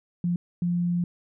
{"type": "tone bursts at uneven times", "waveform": "sine", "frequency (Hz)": 174.61, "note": "F3", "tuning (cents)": 0, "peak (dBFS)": -22, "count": 2, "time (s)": [[0.24, 0.36], [0.62, 1.04]], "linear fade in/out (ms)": 2, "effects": []}